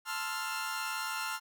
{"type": "chord", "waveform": "sawtooth", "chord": "F major seventh", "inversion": "first", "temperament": "equal", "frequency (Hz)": [880, 1046.5, 1318.5, 1396.9], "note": ["A5", "C6", "E6", "F6"], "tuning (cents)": [0, 0, 0, 0], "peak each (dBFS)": [-37, -38, -39, -33], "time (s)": [0.05, 1.4], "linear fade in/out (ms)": 50, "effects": []}